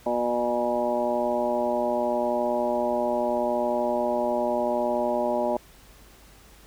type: harmonic tone with a mistuned harmonic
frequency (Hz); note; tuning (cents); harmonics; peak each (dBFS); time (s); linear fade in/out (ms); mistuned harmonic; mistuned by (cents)
120.8; B2; -38; 2 / 3 / 4 / 5 / 6 / 7 / 8; -31 / -31 / -35 / -25 / -38 / -30 / -34; 0.06-5.57; 5; 7; -21
effects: added 50 Hz sine -53 dBFS peak until 6.66 s + pink hiss -53 dBFS RMS until 6.66 s